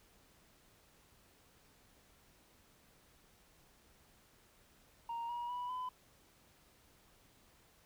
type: tone with pitch steps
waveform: sine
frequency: 932 / 956.5 / 981.7 / 1007.6 Hz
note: A#5 / A#5 / B5 / B5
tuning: -1 / +44 / -11 / +34 cents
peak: -36 dBFS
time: 5.09-5.89 s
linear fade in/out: 5 ms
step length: 200 ms
effects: tanh soft clip ceiling -37 dBFS + pink hiss -67 dBFS RMS until 7.85 s